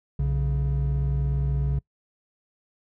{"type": "tone pair together", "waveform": "triangle", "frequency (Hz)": [62.1, 139.3], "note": ["B1", "C#3"], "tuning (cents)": [10, 9], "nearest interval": "octave + major second", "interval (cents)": 1399, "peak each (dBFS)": -22, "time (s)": [0.19, 1.79], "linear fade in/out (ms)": 5, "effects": ["noise-tail reverb RT60 0.1 s tail -24 dB re dry", "tanh soft clip ceiling -13 dBFS"]}